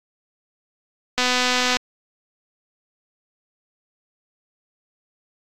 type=click train; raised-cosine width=0.2 ms; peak=-3 dBFS; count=148; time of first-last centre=1.18-1.768 s; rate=250 Hz; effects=AAC 64 kbps